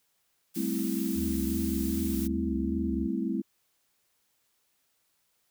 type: noise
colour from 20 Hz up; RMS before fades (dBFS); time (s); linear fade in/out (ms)
blue; -40; 0.54-2.28; 20
type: chord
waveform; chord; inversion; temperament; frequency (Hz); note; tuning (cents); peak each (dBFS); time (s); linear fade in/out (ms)
sine; A minor seventh; third; equal; 196 / 220 / 261.6 / 329.6; G3 / A3 / C4 / E4; 0 / 0 / 0 / 0; -33; 0.56-3.42; 10
type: tone with vibrato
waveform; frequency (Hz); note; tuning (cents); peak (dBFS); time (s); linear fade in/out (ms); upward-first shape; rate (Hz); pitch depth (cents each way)
sine; 73.42; D2; 0; -34; 1.14-3.09; 50; sine; 2.6; 89
effects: white hiss -73 dBFS RMS until 5.5 s